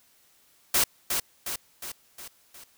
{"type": "noise with echo", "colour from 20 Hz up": "white", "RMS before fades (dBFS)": -22, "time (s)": [0.74, 0.84], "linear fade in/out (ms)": 5, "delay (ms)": 360, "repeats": 5, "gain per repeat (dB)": -5, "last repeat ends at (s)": 2.64, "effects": ["white hiss -62 dBFS RMS until 2.77 s"]}